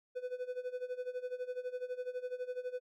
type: tone with tremolo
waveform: triangle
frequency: 500 Hz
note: B4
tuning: 21 cents sharp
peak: -32 dBFS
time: 0.15-2.8 s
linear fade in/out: 20 ms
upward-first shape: sine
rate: 12 Hz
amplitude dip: 85%
effects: MP3 96 kbps